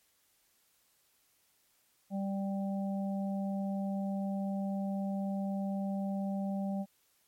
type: harmonic tone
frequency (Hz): 196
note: G3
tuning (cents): 0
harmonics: 1 / 3 / 4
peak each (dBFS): -32 / -42 / -44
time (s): 2.1-6.86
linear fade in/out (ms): 50
effects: white hiss -71 dBFS RMS until 7.27 s + MP3 64 kbps